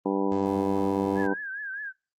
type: harmonic tone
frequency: 98 Hz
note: G2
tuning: in tune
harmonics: 2 / 3 / 4 / 5 / 6 / 7 / 8 / 9 / 10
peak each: -31 / -27 / -30 / -31 / -41 / -42 / -36 / -39 / -36 dBFS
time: 0.05-1.34 s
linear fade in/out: 10 ms
type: tone with pitch glide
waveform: 20% pulse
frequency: 94 to 95.09 Hz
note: F#2 to F#2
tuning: +28 to +48 cents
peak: -32 dBFS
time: 0.31-1.27 s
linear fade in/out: 10 ms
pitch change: +20 cents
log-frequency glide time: 0.46-1.1 s
type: tone with vibrato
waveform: sine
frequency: 1625 Hz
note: G#6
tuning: 38 cents flat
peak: -32 dBFS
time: 1.15-1.93 s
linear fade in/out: 50 ms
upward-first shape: triangle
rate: 4.9 Hz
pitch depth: 120 cents each way
effects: noise-tail reverb RT60 0.3 s tail -25 dB re dry + Opus 24 kbps